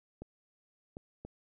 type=clicks; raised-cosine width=2 ms; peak=-30 dBFS; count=3; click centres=0.22 / 0.969 / 1.25 s; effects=none